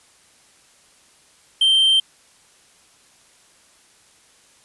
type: tone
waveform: triangle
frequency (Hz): 3136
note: G7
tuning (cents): 0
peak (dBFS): -11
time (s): 1.61-2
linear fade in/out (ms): 5
effects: white hiss -54 dBFS RMS until 4.64 s + resampled to 24000 Hz